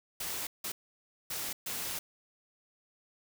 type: noise bursts at uneven times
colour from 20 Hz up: white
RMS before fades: -37 dBFS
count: 4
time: 0.2-0.47 / 0.64-0.72 / 1.3-1.53 / 1.66-1.99 s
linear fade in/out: 5 ms
effects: none